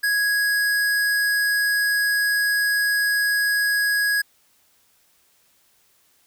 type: tone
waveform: square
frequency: 1661.2 Hz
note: G#6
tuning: in tune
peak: -19 dBFS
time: 0.03-4.22 s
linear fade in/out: 10 ms
effects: white hiss -61 dBFS RMS until 6.26 s